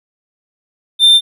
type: tone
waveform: triangle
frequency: 3585 Hz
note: A7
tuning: 32 cents sharp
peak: -3 dBFS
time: 0.99-1.21 s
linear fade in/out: 50 ms
effects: none